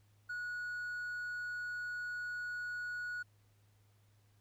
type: tone with hard clipping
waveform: sine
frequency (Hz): 1460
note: F#6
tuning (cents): -24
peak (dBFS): -39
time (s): 0.29-3.23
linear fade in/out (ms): 10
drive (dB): 2
effects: added 103 Hz sine -66 dBFS peak until 4.4 s + pink hiss -75 dBFS RMS until 4.4 s